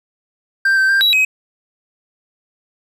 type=tone with pitch steps; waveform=triangle; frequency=1576 / 1551 / 1585 / 3892 / 2535 Hz; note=G6 / G6 / G6 / B7 / D#7; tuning=+9 / -19 / +19 / -26 / +32 cents; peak=-9 dBFS; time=0.65-1.25 s; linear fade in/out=5 ms; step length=120 ms; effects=none